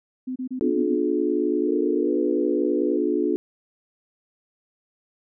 sine tone bursts, 256.5 Hz, C4, 34 cents flat, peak -26 dBFS, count 6, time 0.27-0.949 s, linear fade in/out 10 ms, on 89 ms, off 29 ms
sine chord, B diminished seventh, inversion none, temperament just, 246.9 / 296.3 / 355.6 / 426.7 Hz, B3 / D4 / F4 / Ab4, 0 / +15 / +31 / +47 cents, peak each -29 / -24 / -24 / -26 dBFS, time 0.61-3.36 s, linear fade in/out 0 ms
sine tone with pitch glide, 455.7 to 491.2 Hz, A#4 to B4, -39 to -9 cents, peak -29 dBFS, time 1.66-2.98 s, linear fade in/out 20 ms, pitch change +130 cents, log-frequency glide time 1.97-2.13 s
effects none

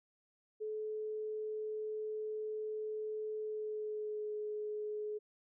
sine tone with pitch glide, 430.4 to 423 Hz, A4 to G#4, -38 to +32 cents, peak -37 dBFS, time 0.6-5.19 s, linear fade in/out 20 ms, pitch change -30 cents, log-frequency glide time 3.38-4.32 s, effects none

